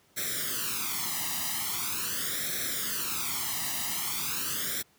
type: noise with flanger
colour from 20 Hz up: white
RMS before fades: -32 dBFS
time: 0.16-4.83 s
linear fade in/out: 20 ms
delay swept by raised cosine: 0.52 to 1.03 ms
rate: 0.42 Hz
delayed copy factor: +0.85
effects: pink hiss -64 dBFS RMS until 4.98 s + high-pass 100 Hz 12 dB/octave